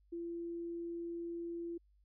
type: tone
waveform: sine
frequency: 340 Hz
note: F4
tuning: 46 cents flat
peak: -39 dBFS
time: 0.12-1.78 s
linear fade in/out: 10 ms
effects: added 50 Hz sine -66 dBFS peak until 2.04 s